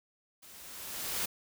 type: noise with level ramp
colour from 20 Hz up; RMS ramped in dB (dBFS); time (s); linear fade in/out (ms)
white; -54 to -32; 0.42-1.26; 10
effects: none